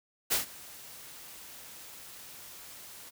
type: noise with ADSR envelope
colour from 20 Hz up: white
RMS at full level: -26 dBFS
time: 0.3-3.11 s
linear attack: 23 ms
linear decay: 130 ms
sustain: -22 dB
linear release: 28 ms
effects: none